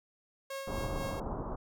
sawtooth tone with tremolo, 544 Hz, C#5, 33 cents flat, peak -33 dBFS, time 0.5-1.2 s, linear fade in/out 5 ms, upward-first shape sine, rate 4.1 Hz, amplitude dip 45%
pink low-pass noise, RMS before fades -37 dBFS, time 0.67-1.56 s, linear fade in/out 10 ms, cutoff 1200 Hz, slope 48 dB/octave
effects none

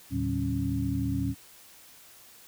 sine tone cluster, 77.5 / 111.5 / 141.8 / 188.7 / 274.4 Hz, D#2 / A2 / C#3 / F#3 / C#4, -6 / +23 / +40 / +34 / -17 cents, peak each -34 / -31 / -38 / -35 / -30 dBFS, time 0.1-1.35 s, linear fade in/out 50 ms, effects white hiss -53 dBFS RMS until 2.47 s

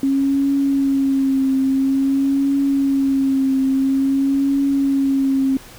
sine tone with vibrato, 271.9 Hz, C#4, 33 cents flat, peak -14 dBFS, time 0.03-5.57 s, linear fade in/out 2 ms, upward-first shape triangle, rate 0.49 Hz, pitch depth 39 cents each way, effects pink hiss -41 dBFS RMS until 5.78 s

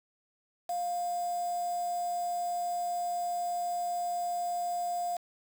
sine tone with quantisation, 703 Hz, F5, 11 cents sharp, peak -30 dBFS, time 0.69-5.17 s, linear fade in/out 5 ms, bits 7, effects none

